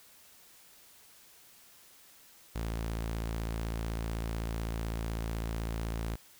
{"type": "tone", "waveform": "sawtooth", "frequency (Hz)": 55.9, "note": "A1", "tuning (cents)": 28, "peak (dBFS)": -29, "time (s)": [2.55, 6.16], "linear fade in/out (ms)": 10, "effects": ["white hiss -58 dBFS RMS until 6.39 s"]}